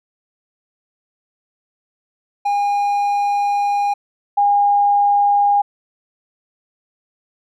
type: tone pair in turn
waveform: triangle / sine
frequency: 813 / 813 Hz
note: G#5 / G#5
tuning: -37 / -37 cents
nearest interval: unison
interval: 0 cents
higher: neither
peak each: -13 / -11 dBFS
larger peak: second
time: 2.45-3.94 / 4.37-5.62 s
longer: first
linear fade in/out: 10 ms
effects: none